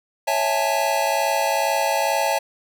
square chord, A major seventh, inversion first, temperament equal with one note detuned, 554.4 / 659.3 / 817.8 / 880 Hz, C#5 / E5 / G#5 / A5, 0 / 0 / -27 / 0 cents, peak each -26 / -25 / -26 / -24 dBFS, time 0.27-2.39 s, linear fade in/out 10 ms, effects none

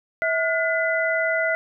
sine tone cluster, 651 / 1437 / 2011 Hz, E5 / F6 / B6, -22 / +49 / +31 cents, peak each -23 / -25 / -24 dBFS, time 0.22-1.55 s, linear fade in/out 0 ms, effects none

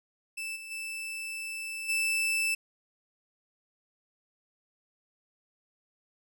40% pulse tone with level steps, 2641 Hz, E7, 3 cents sharp, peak -33 / -40 / -34 / -25 dBFS, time 0.37-2.55 s, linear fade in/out 10 ms, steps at 0.55 / 0.7 / 1.88 s, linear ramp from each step 20 ms, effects none

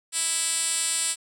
5% pulse tone with band-pass filter, 328.8 Hz, E4, 4 cents flat, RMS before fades -26 dBFS, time 0.12-1.16 s, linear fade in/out 50 ms, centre 7600 Hz, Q 5.5, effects none

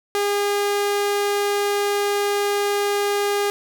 sawtooth tone, 406.9 Hz, G#4, 35 cents flat, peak -15 dBFS, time 0.15-3.5 s, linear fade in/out 0 ms, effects none

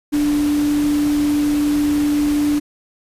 sine tone in noise, 293.7 Hz, D4, in tune, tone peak -14 dBFS, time 0.12-2.6 s, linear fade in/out 20 ms, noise pink, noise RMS -30 dBFS, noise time 0.12-2.6 s, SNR +13 dB, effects resampled to 32000 Hz

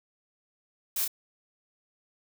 blue noise with echo, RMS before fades -30 dBFS, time 0.96-1.05 s, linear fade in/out 5 ms, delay 29 ms, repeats 1, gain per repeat -2 dB, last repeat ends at 1.079 s, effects none

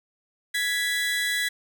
30% pulse tone pair together, 1675.2 / 1975.5 Hz, G#6 / B6, +15 / 0 cents, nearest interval minor third, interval 285 cents, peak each -25 / -23 dBFS, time 0.54-1.49 s, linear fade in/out 10 ms, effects none

